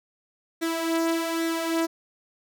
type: tone with flanger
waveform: sawtooth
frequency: 329.6 Hz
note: E4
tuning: in tune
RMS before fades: -26 dBFS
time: 0.61-1.87 s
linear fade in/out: 20 ms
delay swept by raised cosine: 0.51 to 3.21 ms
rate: 1.2 Hz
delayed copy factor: +0.55
effects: none